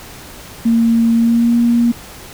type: tone with pitch glide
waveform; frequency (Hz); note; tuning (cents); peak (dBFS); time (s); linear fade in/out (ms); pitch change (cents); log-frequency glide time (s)
sine; 230 to 236.1; A#3 to A#3; -23 to +22; -9; 0.65-1.92; 10; +45; 1.14-1.55
effects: pink hiss -35 dBFS RMS until 2.33 s